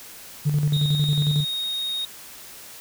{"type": "tone with tremolo", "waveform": "sine", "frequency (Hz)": 147.7, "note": "D3", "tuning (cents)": 10, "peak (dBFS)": -15, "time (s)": [0.45, 1.45], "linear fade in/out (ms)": 20, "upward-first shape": "square", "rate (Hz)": 11, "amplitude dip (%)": 50}
{"type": "tone", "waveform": "triangle", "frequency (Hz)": 3729, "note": "A#7", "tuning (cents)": 0, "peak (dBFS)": -23, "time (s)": [0.73, 2.05], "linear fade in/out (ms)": 2}
{"effects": ["tanh soft clip ceiling -14 dBFS", "white hiss -42 dBFS RMS until 2.8 s"]}